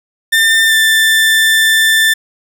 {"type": "tone with pitch glide", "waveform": "30% pulse", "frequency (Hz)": [1797, 1774.3], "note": ["A6", "A6"], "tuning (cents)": [36, 14], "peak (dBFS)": -5, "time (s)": [0.32, 2.14], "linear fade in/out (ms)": 10, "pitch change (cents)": -22, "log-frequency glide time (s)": [0.67, 0.73], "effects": []}